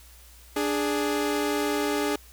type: tone pair together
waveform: sawtooth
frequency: 293.7 / 415.4 Hz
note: D4 / G#4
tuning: 0 / 0 cents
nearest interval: tritone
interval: 600 cents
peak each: -23 dBFS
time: 0.56-2.16 s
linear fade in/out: 5 ms
effects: added 60 Hz sine -50 dBFS peak until 2.32 s + white hiss -53 dBFS RMS until 2.32 s